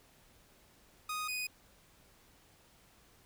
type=tone pair in turn; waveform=sawtooth; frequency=1244.5 / 2489 Hz; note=D#6 / D#7; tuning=0 / 0 cents; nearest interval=octave; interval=1200 cents; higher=second; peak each=-32 / -32 dBFS; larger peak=neither; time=1.09-1.28 / 1.28-1.47 s; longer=neither; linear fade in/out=5 ms; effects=pink hiss -64 dBFS RMS until 3.25 s